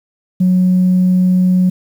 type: tone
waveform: sine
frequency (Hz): 183.1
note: F#3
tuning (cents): -18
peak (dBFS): -7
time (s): 0.4-1.7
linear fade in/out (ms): 10
effects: tanh soft clip ceiling -5 dBFS + 7-bit